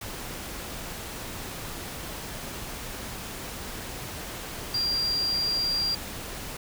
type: tone in noise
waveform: sine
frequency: 4759 Hz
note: D8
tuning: 22 cents sharp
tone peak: -24 dBFS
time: 4.74-5.95 s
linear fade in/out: 5 ms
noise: pink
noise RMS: -37 dBFS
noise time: 0.01-6.57 s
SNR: +10 dB
effects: none